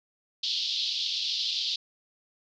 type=band-pass noise; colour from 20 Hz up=pink; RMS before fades=-30 dBFS; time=0.43-1.76 s; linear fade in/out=5 ms; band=3200 to 4900 Hz; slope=48 dB/octave; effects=none